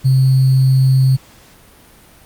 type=tone with sample-and-hold; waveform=sine; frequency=132.1 Hz; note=C3; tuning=17 cents sharp; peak=-8 dBFS; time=0.04-1.17 s; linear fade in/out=20 ms; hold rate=4410 Hz; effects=pink hiss -45 dBFS RMS until 2.25 s + Opus 48 kbps